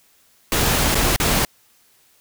pink noise with dropouts, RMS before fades -18 dBFS, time 0.52-1.45 s, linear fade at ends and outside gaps 1 ms, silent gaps 0.946-0.953 / 1.162-1.2 s, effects white hiss -57 dBFS RMS until 2.2 s

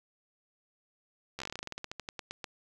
slowing click train, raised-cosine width 0.2 ms, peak -21 dBFS, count 21, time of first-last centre 1.39-2.442 s, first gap 13 ms, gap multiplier 1.13, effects none

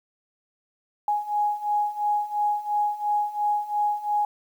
sine beating tone pair, 830.6 / 833.5 Hz, G#5 / G#5, 0 / +6 cents, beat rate 2.9 Hz, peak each -27 / -24 dBFS, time 1.08-4.25 s, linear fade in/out 2 ms, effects 9-bit

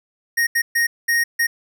square tone bursts at uneven times, 1864.7 Hz, A#6, in tune, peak -16 dBFS, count 5, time 0.37-0.47 / 0.55-0.62 / 0.75-0.87 / 1.08-1.24 / 1.39-1.47 s, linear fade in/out 10 ms, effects none

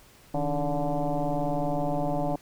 sine tone with frequency modulation, 284.3 Hz, C#4, 44 cents sharp, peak -24 dBFS, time 0.34-2.36 s, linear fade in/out 5 ms, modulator 147 Hz, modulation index 3.6, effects pink hiss -55 dBFS RMS until 2.41 s

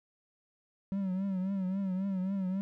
triangle tone with vibrato, 190.7 Hz, G3, 47 cents flat, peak -28 dBFS, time 0.92-2.61 s, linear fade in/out 0 ms, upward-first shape triangle, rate 3.7 Hz, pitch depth 87 cents each way, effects none

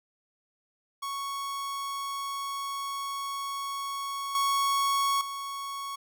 45% pulse tone with level steps, 1108.7 Hz, C#6, in tune, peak -32 / -24 / -34 dBFS, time 1.02-5.96 s, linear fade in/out 10 ms, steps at 4.35 / 5.21 s, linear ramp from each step 2 ms, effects none

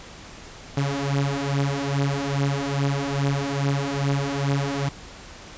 sawtooth beating tone pair, 138.59 / 140.99 Hz, C#3 / C#3, 0 / +30 cents, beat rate 2.4 Hz, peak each -21 dBFS, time 0.77-4.89 s, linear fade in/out 5 ms, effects pink hiss -42 dBFS RMS until 5.57 s + resampled to 16000 Hz

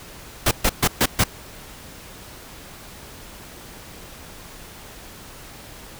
pink noise bursts, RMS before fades -17 dBFS, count 5, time 0.46-1.24 s, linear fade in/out 5 ms, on 52 ms, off 130 ms, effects pink hiss -41 dBFS RMS until 5.99 s

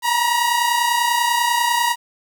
sawtooth tone pair together, 932.3 / 962.4 Hz, A#5 / B5, 0 / -45 cents, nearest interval minor second, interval 55 cents, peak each -17 / -14 dBFS, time 0.02-1.96 s, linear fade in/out 50 ms, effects 8-bit

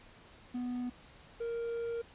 triangle tone pair in turn, 246.9 / 466.1 Hz, B3 / A#4, 0 / 0 cents, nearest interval major seventh, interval 1100 cents, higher second, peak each -32 / -32 dBFS, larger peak neither, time 0.54-0.9 / 1.4-2.02 s, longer second, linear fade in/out 10 ms, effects pink hiss -57 dBFS RMS until 2.14 s + resampled to 8000 Hz

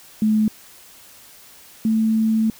sine tone pair in turn, 215.7 / 221 Hz, A3 / A3, -34 / +8 cents, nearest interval unison, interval 42 cents, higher second, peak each -14 / -15 dBFS, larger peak first, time 0.22-0.48 / 1.85-2.5 s, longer second, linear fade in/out 2 ms, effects white hiss -46 dBFS RMS until 2.59 s

